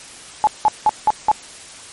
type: tone bursts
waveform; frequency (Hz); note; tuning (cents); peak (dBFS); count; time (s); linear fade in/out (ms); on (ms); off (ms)
sine; 854; G#5; +48; -9; 5; 0.44-1.315; 0; 31; 180
effects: white hiss -38 dBFS RMS until 1.92 s + MP3 48 kbps